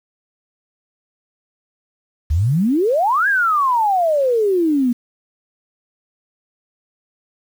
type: exponential two-way sweep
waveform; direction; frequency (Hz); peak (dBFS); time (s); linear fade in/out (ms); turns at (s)
sine; up then down; 69.3 to 1682 to 234.1; -13; 2.3-4.93; 10; 3.28
effects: 7-bit